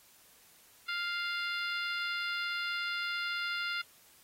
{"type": "harmonic tone", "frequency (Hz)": 698.5, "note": "F5", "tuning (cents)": 0, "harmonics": [2, 3, 4, 5, 6, 7], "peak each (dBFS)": [-35, -39, -41, -43, -45, -46], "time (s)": [0.88, 3.82], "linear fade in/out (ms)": 10, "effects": ["white hiss -61 dBFS RMS until 4.23 s", "AAC 48 kbps"]}